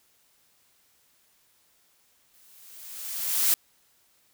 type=noise with exponential growth; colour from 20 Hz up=blue; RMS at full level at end=-20 dBFS; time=2.34-3.54 s; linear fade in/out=0 ms; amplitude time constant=260 ms; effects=white hiss -65 dBFS RMS until 4.33 s